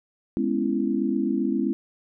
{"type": "chord", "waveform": "sine", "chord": "C# minor seventh", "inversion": "second", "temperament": "just", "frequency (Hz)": [207.9, 249.5, 277.2, 332.6], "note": ["G#3", "B3", "C#4", "E4"], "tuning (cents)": [2, 18, 0, 16], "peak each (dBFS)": -27, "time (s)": [0.37, 1.73], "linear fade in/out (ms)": 0, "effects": []}